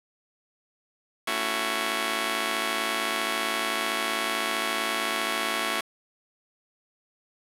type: chord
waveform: 5% pulse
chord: F# minor seventh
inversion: first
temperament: just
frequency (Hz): 222 / 277.5 / 333 / 370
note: A3 / C#4 / E4 / F#4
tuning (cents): +16 / +2 / +18 / 0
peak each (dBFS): -22 / -23 / -22 / -21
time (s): 1.27-5.81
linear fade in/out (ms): 5
effects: resampled to 32000 Hz + 7-bit